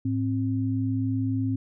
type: tone pair together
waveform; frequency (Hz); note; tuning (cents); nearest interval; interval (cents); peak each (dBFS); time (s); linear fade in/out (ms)
sine; 107.9 / 264.3; A2 / C4; -33 / +18; octave + major third; 1551; -26; 0.05-1.56; 5
effects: none